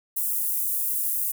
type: high-pass noise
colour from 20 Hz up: pink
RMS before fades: -26 dBFS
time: 0.16-1.32 s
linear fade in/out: 10 ms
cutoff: 11000 Hz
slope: 24 dB/octave
effects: none